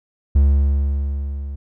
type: tone with level ramp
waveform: triangle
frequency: 70 Hz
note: C#2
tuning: 18 cents sharp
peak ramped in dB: -7 to -24 dBFS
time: 0.35-1.56 s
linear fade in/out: 10 ms
effects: none